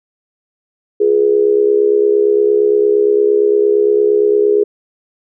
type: tone with amplitude modulation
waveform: sine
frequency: 415.3 Hz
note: G#4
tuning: in tune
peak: -5 dBFS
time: 1-4.64 s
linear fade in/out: 10 ms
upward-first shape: sine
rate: 68.7 Hz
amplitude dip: 75%
effects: none